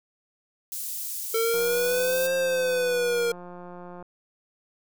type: high-pass noise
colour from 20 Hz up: white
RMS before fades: -33 dBFS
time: 0.72-2.27 s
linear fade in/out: 2 ms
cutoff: 6900 Hz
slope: 12 dB/octave
type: exponential two-way sweep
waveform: square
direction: up then down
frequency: 450 to 531 to 468 Hz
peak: -23 dBFS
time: 1.34-3.32 s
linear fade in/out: 5 ms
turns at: 2.34 s
type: click train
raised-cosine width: 1 ms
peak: -29 dBFS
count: 441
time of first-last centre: 1.54-4.026 s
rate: 177 Hz
effects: none